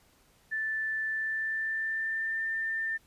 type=tone with pitch glide; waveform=sine; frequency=1760 to 1793.9 Hz; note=A6 to A6; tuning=0 to +33 cents; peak=-29 dBFS; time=0.51-2.98 s; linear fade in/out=20 ms; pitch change=+33 cents; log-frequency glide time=1.08-2.43 s; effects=pink hiss -64 dBFS RMS until 3.06 s + resampled to 32000 Hz